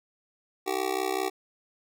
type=tone with amplitude modulation; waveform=25% pulse; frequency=382.8 Hz; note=G4; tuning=41 cents flat; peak=-19 dBFS; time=0.66-1.3 s; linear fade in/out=20 ms; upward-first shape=sine; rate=65 Hz; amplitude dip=95%; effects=none